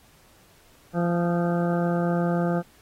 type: harmonic tone with a mistuned harmonic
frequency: 172.5 Hz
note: F3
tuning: 21 cents flat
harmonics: 1 / 2 / 3 / 4 / 5 / 7 / 8 / 9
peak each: -23 / -29 / -29 / -31 / -38 / -37 / -42 / -40 dBFS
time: 0.93-2.63 s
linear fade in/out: 50 ms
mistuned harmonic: 7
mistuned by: +34 cents
effects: pink hiss -57 dBFS RMS until 2.81 s + AAC 48 kbps